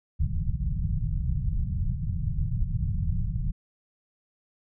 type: low-pass noise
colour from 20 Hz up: pink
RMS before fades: -27 dBFS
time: 0.19-3.52 s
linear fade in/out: 20 ms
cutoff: 170 Hz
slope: 48 dB/octave
effects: none